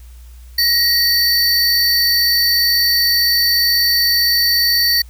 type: tone pair together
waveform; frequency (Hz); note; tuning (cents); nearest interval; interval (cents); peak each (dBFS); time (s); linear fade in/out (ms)
square; 1900 / 4519; A#6 / C#8; +33 / +33; octave + minor third; 1500; -20 / -13; 0.58-5.02; 5
effects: added 60 Hz sine -35 dBFS peak until 5.09 s + white hiss -51 dBFS RMS until 5.09 s

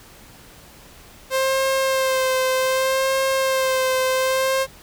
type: tone with vibrato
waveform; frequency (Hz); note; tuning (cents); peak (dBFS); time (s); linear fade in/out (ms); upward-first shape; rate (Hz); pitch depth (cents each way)
sawtooth; 526; C5; +9; -14; 1.3-4.67; 50; sine; 0.65; 26
effects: pink hiss -46 dBFS RMS until 4.82 s

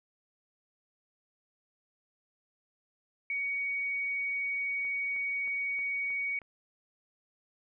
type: tone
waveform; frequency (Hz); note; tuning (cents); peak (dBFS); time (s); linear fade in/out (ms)
sine; 2244; C#7; +21; -30; 3.3-6.39; 2
type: click train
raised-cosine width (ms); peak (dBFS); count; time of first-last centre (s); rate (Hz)
0.5; -38; 6; 4.85-6.417; 3.19
effects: none

